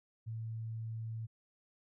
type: tone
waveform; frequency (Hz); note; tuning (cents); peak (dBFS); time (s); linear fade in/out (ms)
sine; 112.5; A2; +39; -38; 0.26-1.27; 20
effects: none